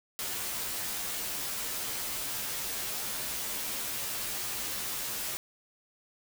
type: noise with comb filter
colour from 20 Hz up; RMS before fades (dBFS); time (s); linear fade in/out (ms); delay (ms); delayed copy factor
white; -35; 0.19-5.37; 0; 12; -0.8
effects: none